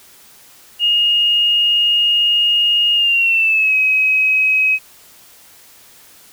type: tone with pitch glide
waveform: sine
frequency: 2853 to 2542 Hz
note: F7 to D#7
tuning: +36 to +36 cents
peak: -11 dBFS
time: 0.79-4.79 s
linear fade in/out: 50 ms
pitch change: -200 cents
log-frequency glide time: 2.94-3.75 s
effects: white hiss -45 dBFS RMS until 6.32 s